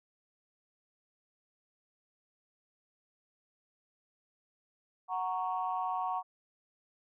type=chord; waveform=sine; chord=F# major; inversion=none; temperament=equal; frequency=740 / 932.3 / 1108.7 Hz; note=F#5 / A#5 / C#6; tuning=0 / 0 / 0 cents; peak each=-34 / -36 / -36 dBFS; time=5.08-6.23 s; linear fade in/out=50 ms; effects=tanh soft clip ceiling -22 dBFS